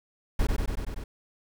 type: noise with echo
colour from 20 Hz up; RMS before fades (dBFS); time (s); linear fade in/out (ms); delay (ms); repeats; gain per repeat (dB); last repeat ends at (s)
brown; -23; 0.39-0.47; 5; 95; 6; -2; 1.04
effects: none